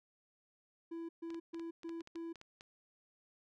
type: tone bursts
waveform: triangle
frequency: 332.8 Hz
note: E4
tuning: 17 cents sharp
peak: -39 dBFS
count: 5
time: 0.91-2.33 s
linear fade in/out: 10 ms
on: 180 ms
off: 130 ms
type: clicks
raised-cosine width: 0.2 ms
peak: -36 dBFS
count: 12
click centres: 1.304 / 1.345 / 1.545 / 1.596 / 1.833 / 1.893 / 2.007 / 2.074 / 2.157 / 2.357 / 2.414 / 2.609 s
effects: none